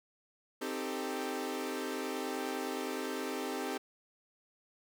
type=chord; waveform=sawtooth; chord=A half-diminished seventh; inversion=first; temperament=equal with one note detuned; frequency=261.6 / 311.1 / 392 / 442 Hz; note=C4 / Eb4 / G4 / A4; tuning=0 / 0 / 0 / +8 cents; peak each=-36 / -38 / -36 / -38 dBFS; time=0.61-3.78 s; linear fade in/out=10 ms; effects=none